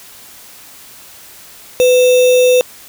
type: tone with sample-and-hold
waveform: sine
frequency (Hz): 501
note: B4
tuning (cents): +25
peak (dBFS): -6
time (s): 1.8-2.61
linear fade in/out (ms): 0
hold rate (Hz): 3150
effects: white hiss -38 dBFS RMS until 2.88 s